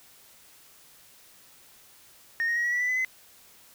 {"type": "tone with pitch steps", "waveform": "sine", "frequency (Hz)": [1843, 1869.8, 1897, 1924.6, 1952.6, 1981, 2010, 2039], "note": ["A#6", "A#6", "A#6", "B6", "B6", "B6", "B6", "C7"], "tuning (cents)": [-20, 5, 30, -45, -20, 5, 30, -45], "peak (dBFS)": -22, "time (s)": [2.4, 3.048], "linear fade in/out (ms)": 0, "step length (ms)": 81, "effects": ["tanh soft clip ceiling -22 dBFS", "white hiss -55 dBFS RMS until 3.74 s"]}